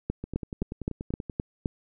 two click trains, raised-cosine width 3 ms, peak -14 / -21 dBFS, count 7 / 12, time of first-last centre 0.1-1.658 / 0.24-1.298 s, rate 3.85 / 10.4 Hz, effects none

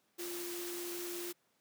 sine tone in noise, 349.2 Hz, F4, in tune, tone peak -41 dBFS, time 0.18-1.33 s, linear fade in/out 20 ms, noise white, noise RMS -44 dBFS, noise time 0.18-1.33 s, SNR 0 dB, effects pink hiss -75 dBFS RMS until 1.6 s + high-pass 200 Hz 12 dB/octave

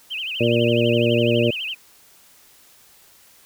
sine tone with vibrato, 2802 Hz, F7, 5 cents sharp, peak -25 dBFS, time 0.1-1.75 s, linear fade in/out 20 ms, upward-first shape sine, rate 12 Hz, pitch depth 210 cents each way
harmonic tone, 117.9 Hz, A#2, 20 cents sharp, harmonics 1 / 2 / 3 / 4 / 5, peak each -22 / -22 / -22 / -22 / -22 dBFS, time 0.4-1.51 s, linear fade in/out 10 ms
effects white hiss -52 dBFS RMS until 3.45 s

